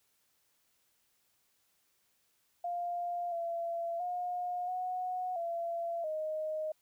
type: tone with pitch steps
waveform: sine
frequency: 700 / 678 / 716 / 733 / 679 / 622 Hz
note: F5 / E5 / F5 / F#5 / F5 / D#5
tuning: +4 / +49 / +43 / -16 / -49 / -1 cents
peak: -33 dBFS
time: 2.64-6.72 s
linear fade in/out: 5 ms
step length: 680 ms
effects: white hiss -74 dBFS RMS until 6.81 s